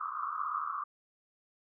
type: band-pass noise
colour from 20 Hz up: pink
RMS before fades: -36 dBFS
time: 0-0.84 s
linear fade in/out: 10 ms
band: 1100 to 1300 Hz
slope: 96 dB/octave
effects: none